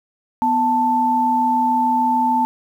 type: tone pair together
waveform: sine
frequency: 247.9 / 883.4 Hz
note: B3 / A5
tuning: +7 / +7 cents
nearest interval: octave + minor seventh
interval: 2200 cents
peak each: -21 / -15 dBFS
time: 0.42-2.45 s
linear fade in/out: 0 ms
effects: 8-bit